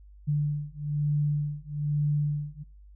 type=beating tone pair; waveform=sine; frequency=146.83 / 147.93 Hz; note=D3 / D3; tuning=0 / +13 cents; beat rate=1.1 Hz; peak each=-28 dBFS; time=0.27-2.64 s; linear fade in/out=20 ms; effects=noise-tail reverb RT60 0.4 s tail -24 dB re dry + added 50 Hz sine -48 dBFS peak until 2.95 s